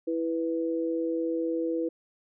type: tone pair together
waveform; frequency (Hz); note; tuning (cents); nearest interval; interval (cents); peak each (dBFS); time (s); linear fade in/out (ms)
sine; 329.6 / 493.3; E4 / B4; 0 / -2; perfect fifth; 698; -28 / -30; 0.07-1.89; 10
effects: none